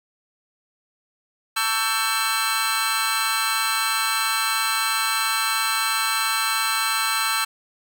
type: tone cluster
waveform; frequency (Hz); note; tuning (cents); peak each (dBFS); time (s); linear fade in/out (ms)
25% pulse; 891 / 1126 / 1325 / 1569 / 4099; A5 / C#6 / E6 / G6 / C8; +22 / +27 / +9 / +1 / -36; -26 / -25 / -21 / -24 / -22; 1.56-7.45; 10
effects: none